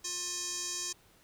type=tone with band-pass filter; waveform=square; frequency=354.5 Hz; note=F4; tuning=26 cents sharp; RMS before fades=-37 dBFS; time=0.04-0.93 s; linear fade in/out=10 ms; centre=6300 Hz; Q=3.7; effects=pink hiss -63 dBFS RMS until 1.23 s